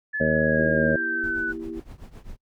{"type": "linear sweep", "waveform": "sine", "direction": "down", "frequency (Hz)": [1729, 1480], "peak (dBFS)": -24, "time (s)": [0.13, 1.53], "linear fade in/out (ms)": 20}
{"type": "harmonic tone", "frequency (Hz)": 78, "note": "D#2", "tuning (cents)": 5, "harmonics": [1, 2, 3, 4, 5, 6, 7, 8], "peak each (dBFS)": [-34, -27, -25, -34, -34, -28, -23, -30], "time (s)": [0.2, 0.96], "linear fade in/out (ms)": 5}
{"type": "chord", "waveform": "sine", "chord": "E diminished", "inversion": "second", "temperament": "just", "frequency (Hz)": [237.3, 329.6, 395.6], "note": ["Bb3", "E4", "G4"], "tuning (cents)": [31, 0, 16], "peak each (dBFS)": [-38, -32, -38], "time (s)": [0.58, 1.8], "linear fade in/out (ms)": 5}
{"type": "noise with tremolo", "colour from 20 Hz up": "brown", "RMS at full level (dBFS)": -38, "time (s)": [1.23, 2.37], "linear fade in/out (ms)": 10, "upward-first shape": "triangle", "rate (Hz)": 7.7, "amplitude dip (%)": 90}
{"effects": ["noise-tail reverb RT60 0.1 s tail -25 dB re dry"]}